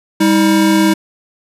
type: tone pair together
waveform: square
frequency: 198.87 / 318.9 Hz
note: G3 / D#4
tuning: +25 / +43 cents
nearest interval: minor sixth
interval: 818 cents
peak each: -14 / -11 dBFS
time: 0.2-0.94 s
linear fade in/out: 10 ms
effects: resampled to 32000 Hz